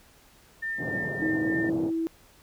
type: tone with tremolo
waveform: sine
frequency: 1802 Hz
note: A6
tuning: 41 cents sharp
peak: -28 dBFS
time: 0.62-1.7 s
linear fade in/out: 10 ms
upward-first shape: sine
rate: 3.4 Hz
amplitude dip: 40%
type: band-pass noise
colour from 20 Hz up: pink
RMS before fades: -34 dBFS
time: 0.77-1.92 s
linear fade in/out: 50 ms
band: 110 to 670 Hz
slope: 24 dB/octave
type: tone with pitch glide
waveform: sine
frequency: 316.7 to 327.5 Hz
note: D#4 to E4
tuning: +31 to -11 cents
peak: -25 dBFS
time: 1.22-2.07 s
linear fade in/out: 0 ms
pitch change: +58 cents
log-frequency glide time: 1.42-1.59 s
effects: pink hiss -57 dBFS RMS until 2.42 s